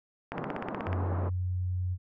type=click train; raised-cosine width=0.5 ms; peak=-18 dBFS; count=11; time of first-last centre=0.32-0.93 s; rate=16.4 Hz
type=band-pass noise; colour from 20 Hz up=pink; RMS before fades=-37 dBFS; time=0.32-1.3 s; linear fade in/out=20 ms; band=150 to 1200 Hz; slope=24 dB/octave
type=tone; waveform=sine; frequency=91 Hz; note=F#2; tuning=28 cents flat; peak=-28 dBFS; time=0.85-1.98 s; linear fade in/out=50 ms
effects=none